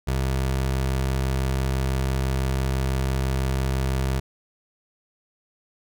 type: tone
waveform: 25% pulse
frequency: 66 Hz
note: C2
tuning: 16 cents sharp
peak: -18 dBFS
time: 0.07-4.2 s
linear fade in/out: 10 ms
effects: none